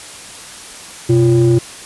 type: ring-modulated tone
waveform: triangle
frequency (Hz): 110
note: A2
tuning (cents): 0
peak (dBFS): -3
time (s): 1.09-1.59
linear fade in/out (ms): 10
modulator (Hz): 236
effects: white hiss -33 dBFS RMS until 1.85 s + resampled to 24000 Hz